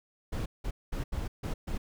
brown noise bursts at uneven times, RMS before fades -33 dBFS, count 6, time 0.32-0.46 / 0.64-0.71 / 0.92-1.04 / 1.12-1.28 / 1.43-1.54 / 1.67-1.78 s, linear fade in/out 10 ms, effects none

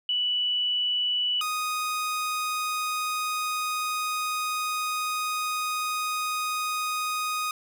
sine / sawtooth tone pair in turn, 2960 / 1244.5 Hz, F#7 / D#6, 0 / 0 cents, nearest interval octave + minor third, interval 1500 cents, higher first, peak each -23 dBFS, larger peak neither, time 0.09-1.41 / 1.41-7.51 s, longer second, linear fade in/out 2 ms, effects none

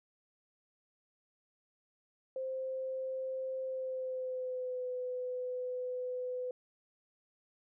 sine tone with pitch glide, 523.3 to 502 Hz, C5 to B4, 0 to +28 cents, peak -35 dBFS, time 2.36-6.51 s, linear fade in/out 2 ms, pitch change -72 cents, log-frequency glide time 3.63-4.88 s, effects none

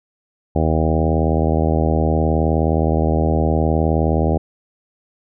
harmonic tone with a mistuned harmonic, 79.3 Hz, D#2, 33 cents sharp, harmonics 1 / 2 / 3 / 4 / 5 / 6 / 7 / 8 / 9 / 10, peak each -18 / -21 / -23 / -24 / -25 / -26 / -26 / -27 / -28 / -28 dBFS, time 0.55-4.38 s, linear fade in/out 10 ms, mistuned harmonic 1, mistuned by -20 cents, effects none

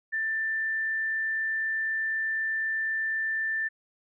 sine tone, 1776 Hz, A6, 16 cents sharp, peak -26 dBFS, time 0.12-3.69 s, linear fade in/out 20 ms, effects none

